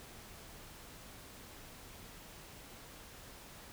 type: silence
effects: pink hiss -53 dBFS RMS until 3.72 s